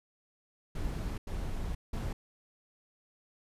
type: noise bursts at uneven times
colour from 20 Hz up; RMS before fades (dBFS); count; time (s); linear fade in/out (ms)
brown; -35; 3; 0.75-1.18 / 1.27-1.75 / 1.93-2.13; 5
effects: resampled to 32000 Hz